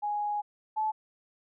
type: tone pair in turn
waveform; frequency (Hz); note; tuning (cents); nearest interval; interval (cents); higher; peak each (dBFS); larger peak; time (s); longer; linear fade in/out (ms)
sine; 830.6 / 865.8; G#5 / A5; 0 / -28; minor second; 72; second; -28 / -26; second; 0.02-0.42 / 0.76-0.92; first; 20
effects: none